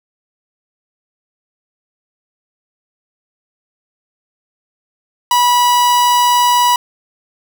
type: tone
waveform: 45% pulse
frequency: 977 Hz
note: B5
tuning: 19 cents flat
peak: -9 dBFS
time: 5.31-6.76 s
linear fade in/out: 2 ms
effects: none